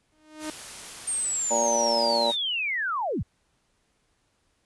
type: tone with exponential growth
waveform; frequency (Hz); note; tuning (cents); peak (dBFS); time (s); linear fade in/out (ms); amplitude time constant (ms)
sawtooth; 308.4; D#4; -15; -25; 0.12-0.5; 2; 82
type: noise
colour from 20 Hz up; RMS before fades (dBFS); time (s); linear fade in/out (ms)
white; -40; 0.39-2.37; 50
type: linear sweep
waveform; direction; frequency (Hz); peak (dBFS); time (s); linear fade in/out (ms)
sine; down; 8800 to 43.46; -25; 1.07-3.23; 10
type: harmonic tone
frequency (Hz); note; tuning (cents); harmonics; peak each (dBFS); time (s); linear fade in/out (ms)
116.5; A#2; -1; 2 / 3 / 4 / 5 / 6 / 7 / 8; -34 / -37 / -34 / -25 / -35 / -31 / -28; 1.5-2.32; 20
effects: pink hiss -70 dBFS RMS until 4.65 s + resampled to 24000 Hz